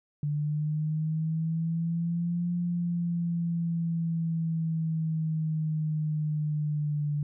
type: linear two-way sweep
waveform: sine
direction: up then down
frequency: 146.6 to 174.9 to 146.6 Hz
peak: -26 dBFS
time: 0.23-7.23 s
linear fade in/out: 2 ms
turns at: 2.53 s
effects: none